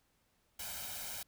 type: noise with comb filter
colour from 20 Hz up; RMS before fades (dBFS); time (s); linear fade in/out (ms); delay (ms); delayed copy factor
white; -43; 0.59-1.23; 5; 1.3; +0.7
effects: pink hiss -75 dBFS RMS until 1.27 s